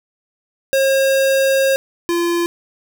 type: tone pair in turn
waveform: square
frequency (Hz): 539 / 343.3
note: C#5 / F4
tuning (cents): -49 / -30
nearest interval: minor sixth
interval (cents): 781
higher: first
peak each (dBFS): -13 / -16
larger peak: first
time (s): 0.73-1.76 / 2.09-2.46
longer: first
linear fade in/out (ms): 0
effects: none